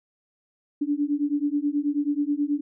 sine beating tone pair, 285.9 / 295.2 Hz, D4 / D4, -46 / +9 cents, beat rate 9.3 Hz, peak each -25 dBFS, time 0.81-2.61 s, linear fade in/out 10 ms, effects none

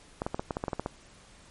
clicks, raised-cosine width 1 ms, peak -16 dBFS, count 11, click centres 0.219 / 0.265 / 0.345 / 0.395 / 0.508 / 0.569 / 0.639 / 0.682 / 0.732 / 0.796 / 0.861 s, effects pink hiss -55 dBFS RMS until 1.5 s + MP3 48 kbps

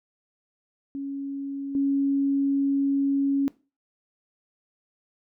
sine tone with level steps, 277.2 Hz, C#4, in tune, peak -29 / -20 dBFS, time 0.95-3.48 s, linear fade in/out 0 ms, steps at 1.75 s, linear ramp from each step 2 ms, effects noise-tail reverb RT60 0.3 s tail -19 dB re dry

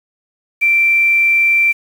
sine tone with quantisation, 2349 Hz, D7, in tune, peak -9 dBFS, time 0.61-1.73 s, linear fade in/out 20 ms, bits 6, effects none

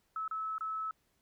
sine tone with dropouts, 1300 Hz, E6, 24 cents flat, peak -34 dBFS, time 0.16-0.91 s, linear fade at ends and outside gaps 2 ms, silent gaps 0.279-0.311 / 0.582-0.608 s, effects pink hiss -75 dBFS RMS until 1.21 s

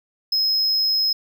triangle tone, 5130 Hz, E8, 48 cents flat, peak -16 dBFS, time 0.32-1.13 s, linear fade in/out 5 ms, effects none

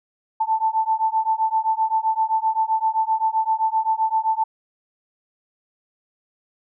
sine beating tone pair, 880 / 887.7 Hz, A5 / A5, 0 / +15 cents, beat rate 7.7 Hz, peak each -21 dBFS, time 0.4-4.44 s, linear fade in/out 10 ms, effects none

